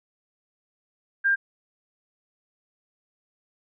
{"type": "tone", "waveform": "sine", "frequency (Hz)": 1597, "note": "G6", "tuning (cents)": 32, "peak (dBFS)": -18, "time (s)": [1.24, 1.36], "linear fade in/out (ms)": 20, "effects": []}